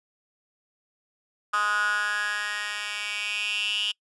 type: tone with high-pass filter sweep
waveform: 10% pulse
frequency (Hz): 207.7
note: G#3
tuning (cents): 0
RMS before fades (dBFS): -28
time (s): 1.53-3.92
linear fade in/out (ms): 10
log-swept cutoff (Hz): 1300 to 3000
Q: 8.1
effects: noise-tail reverb RT60 0.1 s tail -25 dB re dry + resampled to 24000 Hz